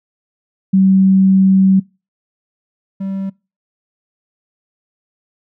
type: tone pair in turn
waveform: sine / triangle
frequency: 191.2 / 193.76 Hz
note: G3 / G3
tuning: -43 / -20 cents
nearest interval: unison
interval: 23 cents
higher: second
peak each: -7 / -17 dBFS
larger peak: first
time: 0.73-1.8 / 3-3.3 s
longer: first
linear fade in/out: 10 ms
effects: noise-tail reverb RT60 0.3 s tail -25 dB re dry